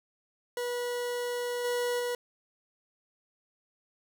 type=tone with level steps; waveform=40% pulse; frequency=486.3 Hz; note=B4; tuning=27 cents flat; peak=-30 / -27 / -29 dBFS; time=0.57-2.15 s; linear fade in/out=2 ms; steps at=1.64 / 1.99 s; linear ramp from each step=10 ms; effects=none